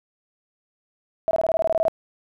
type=tone bursts; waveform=sine; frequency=652 Hz; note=E5; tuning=19 cents flat; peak=-17 dBFS; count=12; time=1.28-1.882 s; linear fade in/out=0 ms; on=30 ms; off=22 ms; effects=none